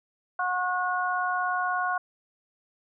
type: harmonic tone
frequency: 363.3 Hz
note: F#4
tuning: 32 cents flat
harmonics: 2 / 3 / 4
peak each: -29 / -29 / -29 dBFS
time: 0.39-1.98 s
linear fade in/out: 5 ms
effects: none